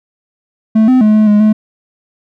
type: tone with pitch steps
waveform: triangle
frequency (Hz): 219.4 / 256.1 / 213.5 / 214.9 / 208.4 / 214.7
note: A3 / C4 / G#3 / A3 / G#3 / A3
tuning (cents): -5 / -37 / +48 / -41 / +6 / -42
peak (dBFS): -3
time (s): 0.75-1.53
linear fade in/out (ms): 10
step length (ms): 130
effects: none